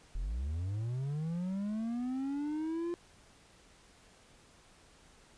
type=linear sweep; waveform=triangle; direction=up; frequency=36.71 to 349.2 Hz; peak=-31 dBFS; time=0.15-2.94 s; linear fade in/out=0 ms; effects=pink hiss -61 dBFS RMS until 5.37 s + resampled to 22050 Hz